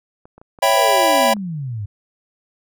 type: clicks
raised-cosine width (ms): 1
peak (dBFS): -29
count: 10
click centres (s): 0.255 / 0.38 / 0.415 / 0.588 / 0.655 / 0.699 / 0.739 / 0.886 / 1.23 / 1.367
type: chord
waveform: square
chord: C# half-diminished seventh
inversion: none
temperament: equal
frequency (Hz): 554.4 / 659.3 / 784 / 987.8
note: C#5 / E5 / G5 / B5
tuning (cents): 0 / 0 / 0 / 0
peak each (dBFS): -19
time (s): 0.62-1.34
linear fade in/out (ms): 10
type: exponential sweep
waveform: sine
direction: down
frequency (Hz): 531 to 96.9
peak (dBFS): -23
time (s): 0.75-1.86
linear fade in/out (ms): 10
effects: none